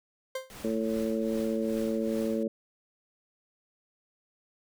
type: tone with exponential decay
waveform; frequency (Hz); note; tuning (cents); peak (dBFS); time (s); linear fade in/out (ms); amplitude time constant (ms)
40% pulse; 523.3; C5; 0; -28; 0.35-0.54; 5; 40
type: noise with tremolo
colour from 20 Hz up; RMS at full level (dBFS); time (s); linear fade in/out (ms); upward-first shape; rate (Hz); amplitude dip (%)
pink; -44; 0.5-2.43; 0; triangle; 2.5; 75
type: harmonic tone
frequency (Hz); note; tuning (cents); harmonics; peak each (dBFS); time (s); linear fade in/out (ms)
111.5; A2; +23; 2 / 3 / 4 / 5; -30 / -34 / -33 / -34; 0.64-2.48; 5
effects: none